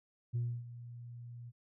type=tone with ADSR envelope; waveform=sine; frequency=119.6 Hz; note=A#2; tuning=45 cents sharp; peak=-29 dBFS; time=0.33-1.52 s; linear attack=25 ms; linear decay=280 ms; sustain=-16 dB; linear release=36 ms; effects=tanh soft clip ceiling -29 dBFS